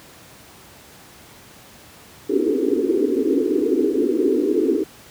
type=band-pass noise; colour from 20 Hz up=white; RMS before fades=-19 dBFS; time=2.29-4.84 s; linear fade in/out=10 ms; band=250 to 450 Hz; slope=96 dB/octave; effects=pink hiss -45 dBFS RMS until 5.1 s + high-pass 80 Hz 12 dB/octave